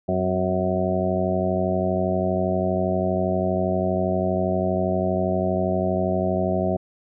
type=harmonic tone with a mistuned harmonic; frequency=92.5 Hz; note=F#2; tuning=in tune; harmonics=1 / 2 / 3 / 4 / 5 / 6 / 7 / 8; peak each=-29 / -25 / -33 / -27 / -37 / -30 / -25 / -31 dBFS; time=0.08-6.77 s; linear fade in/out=10 ms; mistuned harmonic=3; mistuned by=-80 cents; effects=none